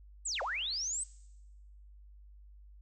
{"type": "linear two-way sweep", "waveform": "sine", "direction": "down then up", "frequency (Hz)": [8372, 482.4, 8372], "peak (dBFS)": -33, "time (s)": [0.25, 1.04], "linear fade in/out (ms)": 10, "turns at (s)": 0.42, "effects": ["noise-tail reverb RT60 1.0 s tail -22 dB re dry", "added 50 Hz sine -52 dBFS peak until 2.81 s"]}